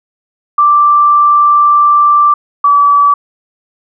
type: tone pair in turn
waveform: sine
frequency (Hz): 1174.7 / 1149.2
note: D6 / D6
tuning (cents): 0 / -38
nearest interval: unison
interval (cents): 38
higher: first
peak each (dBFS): -4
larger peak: neither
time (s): 0.58-2.34 / 2.64-3.14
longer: first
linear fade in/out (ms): 5
effects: none